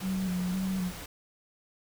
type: noise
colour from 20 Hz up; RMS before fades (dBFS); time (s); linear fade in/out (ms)
pink; -42; 0-1.06; 5
type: tone with vibrato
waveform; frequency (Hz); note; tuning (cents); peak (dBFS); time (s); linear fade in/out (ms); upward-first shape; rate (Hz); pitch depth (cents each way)
sine; 185; F#3; 0; -28; 0.01-0.92; 50; square; 1.9; 38
effects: none